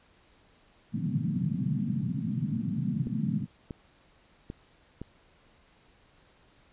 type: band-pass noise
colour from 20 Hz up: white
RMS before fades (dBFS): -30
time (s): 0.92-3.47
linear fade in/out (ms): 50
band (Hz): 120 to 230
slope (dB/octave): 48
type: clicks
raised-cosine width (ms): 3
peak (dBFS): -24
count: 4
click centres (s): 3.07 / 3.708 / 4.501 / 5.016
effects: pink hiss -62 dBFS RMS until 6.72 s + resampled to 8000 Hz